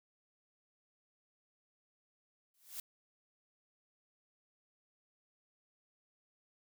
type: noise with exponential growth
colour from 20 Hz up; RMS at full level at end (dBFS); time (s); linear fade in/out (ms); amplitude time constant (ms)
blue; -40; 2.54-2.8; 2; 56
effects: none